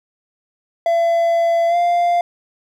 triangle tone with pitch glide, 675 to 696.8 Hz, E5 to F5, +41 to -4 cents, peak -11 dBFS, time 0.86-2.21 s, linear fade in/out 2 ms, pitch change +55 cents, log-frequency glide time 1.68-1.76 s, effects none

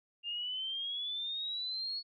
sine exponential sweep, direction up, 2794 to 4396 Hz, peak -35 dBFS, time 0.23-2.03 s, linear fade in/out 50 ms, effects none

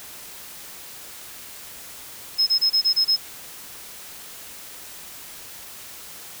sine tone bursts, 5160 Hz, E8, 38 cents flat, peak -14 dBFS, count 7, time 2.38-3.166 s, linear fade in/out 20 ms, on 90 ms, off 26 ms, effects tanh soft clip ceiling -12 dBFS + white hiss -40 dBFS RMS until 6.4 s

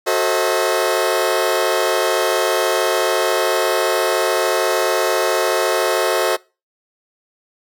sawtooth chord, F# diminished seventh, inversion none, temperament just, 370 / 444 / 532.8 / 639.4 Hz, F#4 / A4 / C5 / Eb5, 0 / +16 / +31 / +47 cents, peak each -17 dBFS, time 0.06-6.37 s, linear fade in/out 20 ms, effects noise-tail reverb RT60 0.3 s tail -23 dB re dry

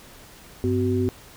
sine tone cluster, 98.1 / 253.7 / 375.6 Hz, G2 / B3 / F#4, +2 / +47 / +26 cents, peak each -24 dBFS, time 0.64-1.09 s, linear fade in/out 0 ms, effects pink hiss -47 dBFS RMS until 1.36 s

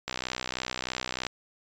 click train, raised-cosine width 0.2 ms, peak -13 dBFS, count 76, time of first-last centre 0.08-1.267 s, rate 63.2 Hz, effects resampled to 16000 Hz

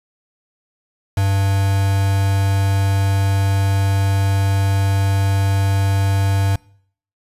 triangle tone with quantisation, 98 Hz, G2, in tune, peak -12 dBFS, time 1.17-6.56 s, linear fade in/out 5 ms, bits 4, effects noise-tail reverb RT60 0.6 s tail -24 dB re dry + resampled to 32000 Hz

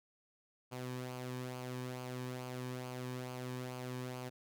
sawtooth tone with flanger, 126.3 Hz, B2, 39 cents sharp, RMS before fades -43 dBFS, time 0.71-4.3 s, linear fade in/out 20 ms, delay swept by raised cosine 0.53 to 1.5 ms, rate 2.3 Hz, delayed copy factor -0.5, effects none

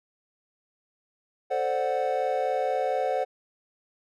triangle chord, D dominant seventh, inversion second, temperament equal, 440 / 523.3 / 587.3 / 740 Hz, A4 / C5 / D5 / F#5, 0 / 0 / 0 / 0 cents, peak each -31 / -26 / -30 / -26 dBFS, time 1.5-3.25 s, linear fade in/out 20 ms, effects none

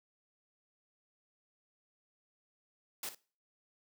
white noise with echo, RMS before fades -40 dBFS, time 3.03-3.09 s, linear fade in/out 2 ms, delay 58 ms, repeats 1, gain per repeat -12 dB, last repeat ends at 3.148 s, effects noise-tail reverb RT60 0.4 s tail -22 dB re dry + high-pass 200 Hz 12 dB/octave

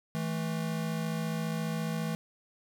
square tone pair together, 162.7 / 217.3 Hz, E3 / A3, -22 / -21 cents, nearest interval perfect fourth, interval 501 cents, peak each -33 / -36 dBFS, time 0.15-2.15 s, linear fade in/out 0 ms, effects none

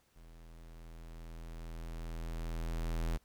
square tone with level ramp, 41.2 Hz, E1, in tune, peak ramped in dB -54 to -32 dBFS, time 0.15-3.18 s, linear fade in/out 20 ms, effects pink hiss -72 dBFS RMS until 3.24 s

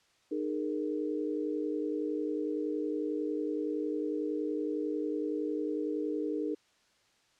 sine chord, D# suspended fourth, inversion none, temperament equal with one note detuned, 305.6 / 415.3 / 466.2 Hz, D#4 / G#4 / A#4, -31 / 0 / 0 cents, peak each -33 / -36 / -37 dBFS, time 0.31-6.55 s, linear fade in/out 10 ms, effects white hiss -68 dBFS RMS until 7.39 s + low-pass 6000 Hz 12 dB/octave

